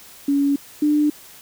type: tone pair in turn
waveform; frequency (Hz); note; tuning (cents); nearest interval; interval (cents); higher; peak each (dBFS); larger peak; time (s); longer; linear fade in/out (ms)
sine; 281.8 / 297.9; C#4 / D4; +29 / +25; minor second; 96; second; -15 / -14; second; 0.28-0.56 / 0.82-1.1; neither; 5
effects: white hiss -44 dBFS RMS until 1.41 s